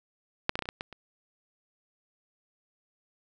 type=clicks; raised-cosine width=0.3 ms; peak=-7 / -15 / -12 / -18 / -26 / -13 / -18 / -28 dBFS; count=8; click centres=0.494 / 0.555 / 0.591 / 0.623 / 0.656 / 0.689 / 0.809 / 0.927 s; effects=none